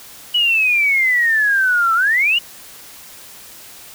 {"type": "exponential two-way sweep", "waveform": "sine", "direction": "down then up", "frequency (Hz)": [2958, 1318.5, 2958], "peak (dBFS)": -12, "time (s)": [0.34, 2.39], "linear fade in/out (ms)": 10, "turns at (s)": 1.94, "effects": ["white hiss -39 dBFS RMS until 3.94 s"]}